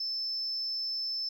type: tone with amplitude modulation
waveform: sine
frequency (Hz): 5274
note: E8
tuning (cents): 0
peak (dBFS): -29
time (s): 0-1.29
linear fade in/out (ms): 5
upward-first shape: sine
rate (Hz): 262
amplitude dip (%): 25
effects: tanh soft clip ceiling -26 dBFS + 11-bit